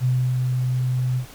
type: tone with ADSR envelope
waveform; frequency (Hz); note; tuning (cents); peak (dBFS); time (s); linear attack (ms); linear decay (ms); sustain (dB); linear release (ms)
sine; 126.8; B2; +46; -16; 0-1.26; 46; 290; -3; 87
effects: pink hiss -44 dBFS RMS until 1.34 s